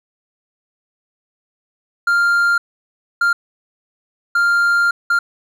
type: tone bursts at uneven times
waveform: triangle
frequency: 1396.9 Hz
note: F6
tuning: in tune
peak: -10 dBFS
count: 4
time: 2.07-2.58 / 3.21-3.33 / 4.35-4.91 / 5.1-5.19 s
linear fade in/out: 5 ms
effects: none